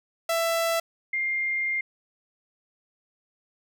sawtooth / sine tone pair in turn, 665 / 2111 Hz, E5 / C7, +15 / +15 cents, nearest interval octave + minor sixth, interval 2000 cents, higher second, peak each -19 / -24 dBFS, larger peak first, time 0.29-0.8 / 1.13-1.81 s, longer second, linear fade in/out 5 ms, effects none

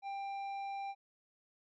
sine tone with tanh clipping, 791 Hz, G5, 15 cents sharp, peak -40 dBFS, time 0.02-0.95 s, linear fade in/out 50 ms, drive 9 dB, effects none

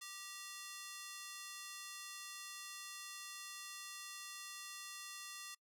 10% pulse ring-modulated tone, 1557 Hz, G6, 12 cents flat, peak -36 dBFS, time 0.01-5.55 s, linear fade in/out 10 ms, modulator 373 Hz, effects noise-tail reverb RT60 0.1 s tail -24 dB re dry

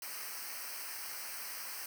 white noise with comb filter, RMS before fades -43 dBFS, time 0.02-1.86 s, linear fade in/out 2 ms, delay 0.28 ms, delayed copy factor -0.9, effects none

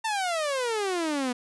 sawtooth exponential sweep, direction down, 911 to 241.1 Hz, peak -22 dBFS, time 0.04-1.33 s, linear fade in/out 10 ms, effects resampled to 24000 Hz

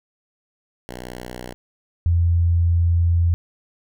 5% pulse / sine tone pair in turn, 61.5 / 85.24 Hz, B1 / F2, -7 / -41 cents, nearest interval tritone, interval 566 cents, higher second, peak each -21 / -14 dBFS, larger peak second, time 0.89-1.54 / 2.06-3.34 s, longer second, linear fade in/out 0 ms, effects none

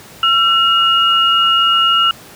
sine tone pair together, 1351.6 / 2864 Hz, E6 / F7, +43 / +43 cents, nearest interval octave + minor second, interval 1300 cents, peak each -12 dBFS, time 0.23-2.11 s, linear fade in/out 2 ms, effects pink hiss -38 dBFS RMS until 2.35 s + high-pass 80 Hz 12 dB/octave

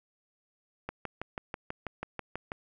click train, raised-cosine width 0.5 ms, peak -20 dBFS, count 11, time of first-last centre 0.89-2.519 s, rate 6.14 Hz, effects none

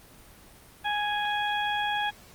harmonic tone, 830.6 Hz, G#5, in tune, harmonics 1 / 2 / 3 / 4, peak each -28 / -31 / -37 / -34 dBFS, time 0.84-2.11 s, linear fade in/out 20 ms, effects pink hiss -52 dBFS RMS until 2.34 s + Opus 24 kbps

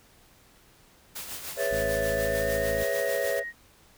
white noise with tremolo, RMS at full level -36 dBFS, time 1.15-3.4 s, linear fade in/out 10 ms, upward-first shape sine, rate 6.7 Hz, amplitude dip 50%
triangle chord, C# minor seventh, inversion second, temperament equal, 415.3 / 493.9 / 554.4 / 659.3 Hz, G#4 / B4 / C#5 / E5, 0 / 0 / 0 / 0 cents, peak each -33 / -30 / -27 / -30 dBFS, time 1.56-3.44 s, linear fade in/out 50 ms
sine tone with pitch glide, 1760 to 1875.5 Hz, A6 to A#6, 0 to +10 cents, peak -33 dBFS, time 1.57-3.53 s, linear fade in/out 50 ms, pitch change +110 cents, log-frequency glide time 2.14-2.83 s
harmonic tone, 53.9 Hz, A1, 35 cents flat, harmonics 1 / 2 / 3 / 4 / 5, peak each -36 / -39 / -41 / -42 / -43 dBFS, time 1.71-2.84 s, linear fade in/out 5 ms
effects pink hiss -58 dBFS RMS until 3.97 s

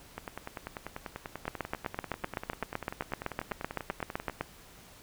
two click trains, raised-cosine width 0.5 ms, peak -16 / -22 dBFS, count 24 / 43, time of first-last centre 1.48-4.41 / 0.18-4.298 s, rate 7.85 / 10.2 Hz, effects pink hiss -54 dBFS RMS until 5.02 s

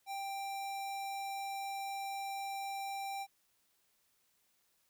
square tone, 787 Hz, G5, 7 cents sharp, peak -39 dBFS, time 0.06-3.27 s, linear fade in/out 50 ms, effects white hiss -75 dBFS RMS until 4.89 s

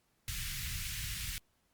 pink band-stop noise, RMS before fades -39 dBFS, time 0.28-1.38 s, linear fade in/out 0 ms, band 140 to 1800 Hz, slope 24 dB/octave, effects pink hiss -75 dBFS RMS until 1.73 s + Opus 48 kbps

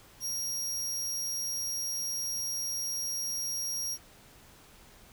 sawtooth tone, 5630 Hz, F8, 13 cents sharp, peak -29 dBFS, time 0.2-3.98 s, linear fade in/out 50 ms, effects pink hiss -56 dBFS RMS until 5.12 s

